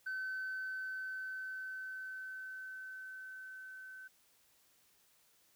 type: tone with level ramp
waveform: sine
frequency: 1527 Hz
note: G6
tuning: 46 cents flat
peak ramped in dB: -35 to -48 dBFS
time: 0.06-4.08 s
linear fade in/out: 10 ms
effects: tanh soft clip ceiling -35 dBFS + white hiss -70 dBFS RMS until 5.55 s